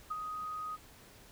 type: tone with ADSR envelope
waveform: sine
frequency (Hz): 1250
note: D#6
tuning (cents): +8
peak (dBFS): -32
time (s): 0.1-0.77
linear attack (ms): 14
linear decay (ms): 24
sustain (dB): -5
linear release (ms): 27
effects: pink hiss -57 dBFS RMS until 1.31 s